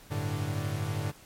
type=chord; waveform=45% pulse; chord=G suspended second; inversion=none; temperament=equal with one note detuned; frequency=97.55 / 110 / 146.83 Hz; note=G2 / A2 / D3; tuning=-8 / 0 / 0 cents; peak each=-34 dBFS; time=0.1-1.12 s; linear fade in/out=20 ms; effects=pink hiss -54 dBFS RMS until 1.25 s + MP3 64 kbps